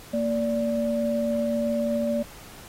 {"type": "tone pair together", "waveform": "sine", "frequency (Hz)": [231, 582], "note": ["A#3", "D5"], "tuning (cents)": [-16, -16], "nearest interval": "octave + major third", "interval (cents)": 1600, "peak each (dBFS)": [-25, -25], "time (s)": [0.13, 2.23], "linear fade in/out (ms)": 10, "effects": ["pink hiss -46 dBFS RMS until 2.68 s", "AAC 48 kbps"]}